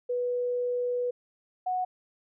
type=tone pair in turn; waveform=sine; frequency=491 / 735.9 Hz; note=B4 / F#5; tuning=-10 / -10 cents; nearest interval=perfect fifth; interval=700 cents; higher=second; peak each=-26 dBFS; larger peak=neither; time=0.09-1.11 / 1.66-1.85 s; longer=first; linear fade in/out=10 ms; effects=none